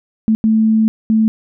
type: tone bursts at uneven times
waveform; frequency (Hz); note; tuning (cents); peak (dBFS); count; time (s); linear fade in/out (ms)
sine; 220; A3; 0; -9; 3; 0.28-0.35 / 0.44-0.88 / 1.1-1.28; 0
effects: none